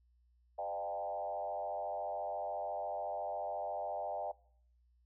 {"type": "tone with frequency modulation", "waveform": "sine", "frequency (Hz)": 698.5, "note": "F5", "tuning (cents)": 0, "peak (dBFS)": -36, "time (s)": [0.58, 4.32], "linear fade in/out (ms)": 10, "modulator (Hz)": 94.1, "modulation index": 1.5, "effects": ["noise-tail reverb RT60 0.6 s tail -22 dB re dry", "added 60 Hz sine -67 dBFS peak until 5.05 s"]}